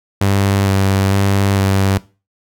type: tone with vibrato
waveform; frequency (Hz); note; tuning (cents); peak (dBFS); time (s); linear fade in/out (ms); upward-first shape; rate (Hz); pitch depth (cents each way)
sawtooth; 98; G2; 0; -8; 0.21-1.98; 5; square; 1.1; 14
effects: noise-tail reverb RT60 0.3 s tail -18 dB re dry